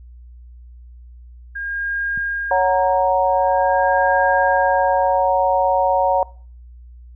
sine tone with tremolo, 1618 Hz, G#6, 46 cents flat, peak -19 dBFS, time 1.55-5.39 s, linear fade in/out 10 ms, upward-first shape sine, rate 0.46 Hz, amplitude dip 100%
click, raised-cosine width 5 ms, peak -23 dBFS, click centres 2.176 s
sine chord, F# major, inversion second, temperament equal with one note detuned, 556 / 740 / 932.3 Hz, C#5 / F#5 / A#5, +5 / 0 / 0 cents, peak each -18 dBFS, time 2.51-6.23 s, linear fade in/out 2 ms
effects noise-tail reverb RT60 0.5 s tail -23 dB re dry + added 60 Hz sine -38 dBFS peak until 7.15 s

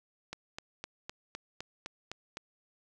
click train, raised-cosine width 0.2 ms, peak -22 dBFS, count 9, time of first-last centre 0.33-2.371 s, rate 3.92 Hz, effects none

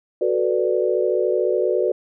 sine chord, B minor seventh, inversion second, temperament equal, 370 / 440 / 493.9 / 587.3 Hz, F#4 / A4 / B4 / D5, 0 / 0 / 0 / 0 cents, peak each -21 / -24 / -22 / -24 dBFS, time 0.21-1.92 s, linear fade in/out 5 ms, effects none

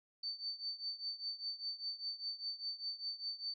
sine tone with tremolo, 4553 Hz, C#8, 45 cents sharp, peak -36 dBFS, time 0.23-3.54 s, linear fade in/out 5 ms, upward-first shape triangle, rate 5 Hz, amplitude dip 90%, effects none

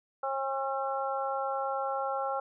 harmonic tone, 270.3 Hz, C#4, 44 cents flat, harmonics 2 / 3 / 4 / 5, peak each -34 / -33 / -39 / -36 dBFS, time 0.23-2.4 s, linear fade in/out 5 ms, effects none

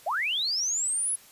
sine linear sweep, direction up, 564 to 10630 Hz, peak -25 dBFS, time 0.06-1.16 s, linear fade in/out 10 ms, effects white hiss -53 dBFS RMS until 1.31 s + resampled to 32000 Hz

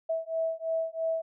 sine beating tone pair, 650 / 653 Hz, E5 / E5, -24 / -17 cents, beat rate 3 Hz, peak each -31 dBFS, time 0.09-1.22 s, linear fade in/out 10 ms, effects none

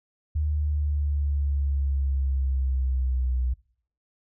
sine exponential sweep, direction down, 76 to 62.1 Hz, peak -22 dBFS, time 0.35-3.54 s, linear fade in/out 10 ms, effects noise-tail reverb RT60 0.6 s tail -24 dB re dry

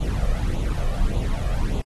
brown noise with flanger, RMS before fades -22 dBFS, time 0-1.82 s, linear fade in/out 10 ms, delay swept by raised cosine 0.28 to 1.68 ms, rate 1.7 Hz, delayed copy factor +0.65, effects AAC 32 kbps

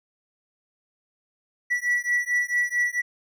triangle beating tone pair, 1948 / 1952.5 Hz, B6 / B6, -24 / -20 cents, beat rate 4.5 Hz, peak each -23 dBFS, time 1.7-3.02 s, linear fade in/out 20 ms, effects none

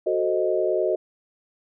sine chord, F# diminished seventh, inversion none, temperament equal, 370 / 440 / 523.3 / 622.3 Hz, F#4 / A4 / C5 / Eb5, 0 / 0 / 0 / 0 cents, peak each -24 / -27 / -28 / -24 dBFS, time 0.06-0.96 s, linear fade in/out 10 ms, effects none

